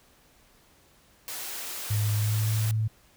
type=high-pass noise; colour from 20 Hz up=white; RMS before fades=-36 dBFS; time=1.28-2.71 s; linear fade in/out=0 ms; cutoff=330 Hz; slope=12 dB/octave
type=tone with pitch glide; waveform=sine; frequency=105.4 to 109.56 Hz; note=G#2 to A2; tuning=+26 to -7 cents; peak=-23 dBFS; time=1.9-2.88 s; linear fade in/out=10 ms; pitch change=+67 cents; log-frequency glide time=2.14-2.54 s
effects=pink hiss -60 dBFS RMS until 3.16 s